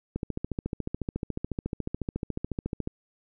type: click train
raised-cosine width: 3 ms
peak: -17 dBFS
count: 39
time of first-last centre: 0.16-2.874 s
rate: 14 Hz
effects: none